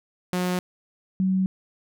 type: tone pair in turn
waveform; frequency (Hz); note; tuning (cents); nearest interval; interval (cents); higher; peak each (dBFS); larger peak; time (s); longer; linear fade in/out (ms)
sawtooth / sine; 180.7 / 188.48; F#3 / F#3; -41 / +32; minor second; 73; second; -19; neither; 0.33-0.59 / 1.2-1.46; neither; 0
effects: none